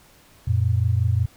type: tone pair together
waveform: sine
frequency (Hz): 90.6 / 116.04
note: F#2 / A#2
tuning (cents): -36 / -7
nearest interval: major third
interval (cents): 429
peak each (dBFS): -20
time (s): 0.47-1.26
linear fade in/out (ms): 10
effects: pink hiss -53 dBFS RMS until 1.36 s